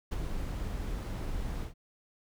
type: noise with ADSR envelope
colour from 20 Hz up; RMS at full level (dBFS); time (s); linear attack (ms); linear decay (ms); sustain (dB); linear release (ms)
brown; -30; 0.11-1.74; 13; 39; -5; 120
effects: none